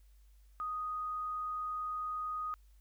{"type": "tone", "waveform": "sine", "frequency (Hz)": 1244.5, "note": "D#6", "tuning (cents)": 0, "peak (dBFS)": -35, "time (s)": [0.6, 2.54], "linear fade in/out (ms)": 0, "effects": ["added 50 Hz sine -58 dBFS peak until 2.8 s", "white hiss -75 dBFS RMS until 2.8 s"]}